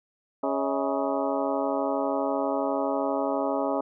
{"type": "harmonic tone with a mistuned harmonic", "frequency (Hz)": 138.7, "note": "C#3", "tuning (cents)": 1, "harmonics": [2, 3, 4, 5, 6, 7, 8, 9], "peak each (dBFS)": [-30, -33, -30, -30, -33, -36, -38, -38], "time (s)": [0.43, 3.81], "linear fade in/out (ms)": 5, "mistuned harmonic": 5, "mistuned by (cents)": -120, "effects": []}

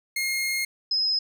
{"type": "tone pair in turn", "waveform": ["sawtooth", "sine"], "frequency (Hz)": [2142, 5095], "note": ["C7", "D#8"], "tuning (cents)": [40, 40], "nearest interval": "octave + minor third", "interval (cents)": 1500, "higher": "second", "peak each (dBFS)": -21, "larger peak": "neither", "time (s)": [[0.16, 0.65], [0.91, 1.19]], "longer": "first", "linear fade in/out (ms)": 5, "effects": []}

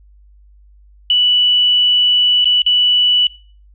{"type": "tone with dropouts", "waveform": "sine", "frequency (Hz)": 2960, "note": "F#7", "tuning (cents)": 0, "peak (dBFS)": -9, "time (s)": [1.1, 3.27], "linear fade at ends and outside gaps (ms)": 2, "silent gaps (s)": [[2.445, 2.455], [2.62, 2.663]], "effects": ["noise-tail reverb RT60 0.4 s tail -20 dB re dry", "added 50 Hz sine -43 dBFS peak until 3.74 s"]}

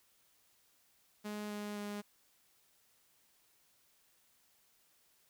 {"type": "tone with pitch steps", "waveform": "sawtooth", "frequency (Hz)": [209.3, 207.6, 205.9], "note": ["G#3", "G#3", "G#3"], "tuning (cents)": [14, 0, -15], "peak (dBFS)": -36, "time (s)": [1.24, 2.02], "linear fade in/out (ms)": 20, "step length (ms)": 260, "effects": ["white hiss -71 dBFS RMS until 5.29 s"]}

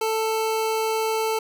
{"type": "tone", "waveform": "25% pulse", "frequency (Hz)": 441.9, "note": "A4", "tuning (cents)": 7, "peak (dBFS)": -18, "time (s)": [0.01, 1.39], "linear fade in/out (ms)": 5, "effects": []}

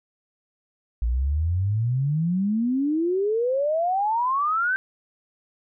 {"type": "exponential sweep", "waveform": "sine", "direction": "up", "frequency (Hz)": [55.8, 1568], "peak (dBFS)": -20, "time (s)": [1.02, 4.76], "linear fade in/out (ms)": 0, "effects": []}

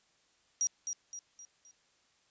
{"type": "tone with echo", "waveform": "sine", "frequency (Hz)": 5740, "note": "F8", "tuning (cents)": 47, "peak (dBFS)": -27, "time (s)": [0.61, 0.67], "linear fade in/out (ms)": 0, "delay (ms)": 260, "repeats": 4, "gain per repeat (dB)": -7, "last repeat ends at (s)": 1.71, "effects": ["white hiss -70 dBFS RMS until 2.3 s", "resampled to 16000 Hz"]}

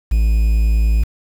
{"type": "tone with quantisation", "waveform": "triangle", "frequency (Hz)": 55, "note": "A1", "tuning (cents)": 0, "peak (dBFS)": -9, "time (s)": [0.11, 1.04], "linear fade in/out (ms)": 10, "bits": 6, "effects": []}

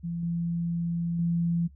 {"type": "tone with level steps", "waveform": "sine", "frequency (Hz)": 169.7, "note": "F3", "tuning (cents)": -49, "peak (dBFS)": [-29, -26, -23], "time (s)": [0.03, 1.68], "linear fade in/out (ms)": 20, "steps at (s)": [0.23, 1.19], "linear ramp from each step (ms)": 2, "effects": ["noise-tail reverb RT60 0.1 s tail -24 dB re dry", "added 70 Hz sine -49 dBFS peak until 1.75 s"]}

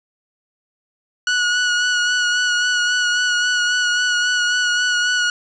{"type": "tone with vibrato", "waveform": "sawtooth", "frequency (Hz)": 1463, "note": "F#6", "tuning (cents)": -20, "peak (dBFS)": -12, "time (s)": [1.27, 5.3], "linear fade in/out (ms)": 2, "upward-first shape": "sine", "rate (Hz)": 3.7, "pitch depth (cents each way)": 21, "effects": ["resampled to 16000 Hz", "8-bit"]}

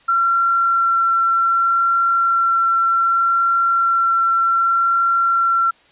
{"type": "tone with vibrato", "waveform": "sine", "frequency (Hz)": 1361, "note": "F6", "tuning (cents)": -45, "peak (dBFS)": -13, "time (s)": [0.08, 5.71], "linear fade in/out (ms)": 10, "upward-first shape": "sine", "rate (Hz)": 0.65, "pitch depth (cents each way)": 8, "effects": ["white hiss -52 dBFS RMS until 5.91 s", "resampled to 8000 Hz"]}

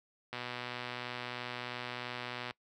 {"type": "click train", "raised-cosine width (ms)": 0.3, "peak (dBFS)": -23, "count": 269, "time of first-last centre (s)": [0.33, 2.509], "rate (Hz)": 123, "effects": ["noise-tail reverb RT60 0.1 s tail -22 dB re dry", "high-pass 60 Hz 12 dB/octave"]}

